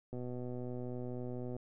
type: click train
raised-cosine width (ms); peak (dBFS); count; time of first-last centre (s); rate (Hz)
2; -30; 179; 0.13-1.565; 124
effects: none